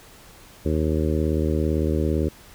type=harmonic tone; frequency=77.78 Hz; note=D#2; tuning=in tune; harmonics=1 / 2 / 3 / 4 / 5 / 6 / 7; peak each=-23 / -28 / -28 / -27 / -28 / -31 / -33 dBFS; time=0.65-2.29 s; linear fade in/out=10 ms; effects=pink hiss -48 dBFS RMS until 2.54 s